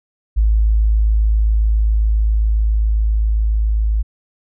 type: tone with level ramp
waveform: sine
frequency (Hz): 53.7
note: A1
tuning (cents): -41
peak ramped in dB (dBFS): -10 to -13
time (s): 0.36-4.03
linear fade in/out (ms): 20
effects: none